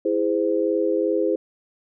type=chord; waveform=sine; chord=E augmented; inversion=none; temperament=just; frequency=329.6 / 412 / 515 Hz; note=E4 / G#4 / B#4; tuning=0 / -14 / -28 cents; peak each=-23 dBFS; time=0.05-1.36 s; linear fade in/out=5 ms; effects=none